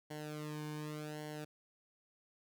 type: tone with flanger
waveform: sawtooth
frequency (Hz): 151.5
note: D#3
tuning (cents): -46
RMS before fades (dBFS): -44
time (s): 0.1-1.45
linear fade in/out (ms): 10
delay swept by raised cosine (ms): 0.8 to 1.54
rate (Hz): 0.87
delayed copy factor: -0.9
effects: none